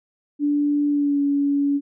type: tone with pitch glide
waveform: sine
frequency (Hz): 291 to 283.4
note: D4 to C#4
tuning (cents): -16 to +38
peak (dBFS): -17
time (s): 0.39-1.81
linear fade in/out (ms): 50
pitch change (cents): -46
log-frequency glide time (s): 0.88-1.21
effects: none